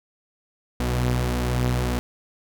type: tone pair together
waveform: sawtooth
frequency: 62.1 / 122.45 Hz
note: B1 / B2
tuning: +10 / -14 cents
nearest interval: octave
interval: 1176 cents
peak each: -20 dBFS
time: 0.8-1.99 s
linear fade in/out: 0 ms
effects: none